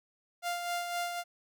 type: tone with tremolo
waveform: sawtooth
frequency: 698.5 Hz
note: F5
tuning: in tune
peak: -27 dBFS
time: 0.42-1.24 s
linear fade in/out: 50 ms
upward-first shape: sine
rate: 3.9 Hz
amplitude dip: 45%
effects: none